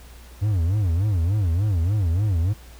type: tone with vibrato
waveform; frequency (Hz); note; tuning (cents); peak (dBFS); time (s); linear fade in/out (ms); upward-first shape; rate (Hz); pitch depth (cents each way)
triangle; 93.6; F#2; +20; -16; 0.41-2.54; 20; sine; 3.4; 250
effects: added 60 Hz sine -42 dBFS peak until 2.79 s + pink hiss -49 dBFS RMS until 2.79 s